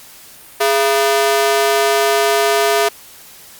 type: ring-modulated tone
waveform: sawtooth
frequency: 547 Hz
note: C#5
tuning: 23 cents flat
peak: -5 dBFS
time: 0.6-2.89 s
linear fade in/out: 10 ms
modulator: 132 Hz
effects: white hiss -40 dBFS RMS until 3.59 s + Opus 48 kbps